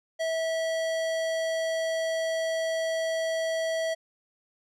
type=tone with hard clipping; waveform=sine; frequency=650 Hz; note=E5; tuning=24 cents flat; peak=-28 dBFS; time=0.19-3.95 s; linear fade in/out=20 ms; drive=18 dB; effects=none